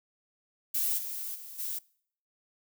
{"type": "noise with level steps", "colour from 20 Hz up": "violet", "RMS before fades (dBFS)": [-29, -37, -45, -35], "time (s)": [0.74, 1.79], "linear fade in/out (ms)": 10, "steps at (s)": [0.97, 1.34, 1.58], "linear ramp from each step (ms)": 20, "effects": ["noise-tail reverb RT60 0.6 s tail -24 dB re dry"]}